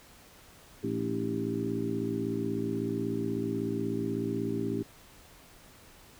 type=harmonic tone with a mistuned harmonic; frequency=56.3 Hz; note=A1; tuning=40 cents sharp; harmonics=2 / 3 / 4 / 5 / 6 / 7; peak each=-38 / -40 / -35 / -35 / -37 / -35 dBFS; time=0.83-4.83 s; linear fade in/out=10 ms; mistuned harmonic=6; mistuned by=-58 cents; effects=pink hiss -55 dBFS RMS until 6.19 s